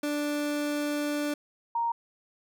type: tone pair in turn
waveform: 30% pulse / sine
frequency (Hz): 293.7 / 932.4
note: D4 / A#5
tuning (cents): 0 / 0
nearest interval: octave + minor sixth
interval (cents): 2000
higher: second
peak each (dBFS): -25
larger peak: neither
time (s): 0.03-1.34 / 1.75-1.92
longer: first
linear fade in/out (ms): 5
effects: none